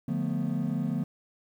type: chord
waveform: triangle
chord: B half-diminished seventh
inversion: first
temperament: just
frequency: 148.16 / 177.8 / 222.2 / 246.9 Hz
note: D3 / F3 / A3 / B3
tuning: +16 / +31 / +17 / 0 cents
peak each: -30 dBFS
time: 0.08-1.04 s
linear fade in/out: 5 ms
effects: tanh soft clip ceiling -18 dBFS + 10-bit